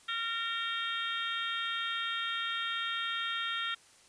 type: harmonic tone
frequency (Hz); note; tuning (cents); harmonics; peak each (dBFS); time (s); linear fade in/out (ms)
459.3; A#4; -26; 3 / 4 / 5 / 6 / 7 / 8; -36 / -39 / -44 / -45 / -38 / -40; 0.08-3.75; 10
effects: white hiss -60 dBFS RMS until 4.08 s + resampled to 22050 Hz